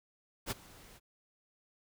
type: noise with ADSR envelope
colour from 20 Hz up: pink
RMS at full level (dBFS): -34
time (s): 0.46-1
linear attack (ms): 50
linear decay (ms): 23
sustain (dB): -22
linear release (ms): 38
effects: none